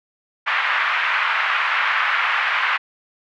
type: band-pass noise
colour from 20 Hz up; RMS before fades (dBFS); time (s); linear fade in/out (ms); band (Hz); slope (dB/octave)
pink; -20; 0.46-2.78; 20; 1100 to 2500; 24
effects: none